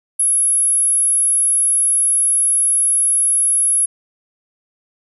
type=tone; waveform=sine; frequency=10760 Hz; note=E9; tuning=34 cents sharp; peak=-12 dBFS; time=0.19-3.86 s; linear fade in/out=10 ms; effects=none